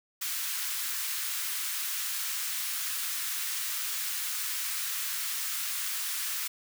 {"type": "high-pass noise", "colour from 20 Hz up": "white", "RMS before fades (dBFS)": -33, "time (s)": [0.21, 6.48], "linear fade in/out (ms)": 10, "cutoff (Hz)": 1200, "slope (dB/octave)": 24, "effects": []}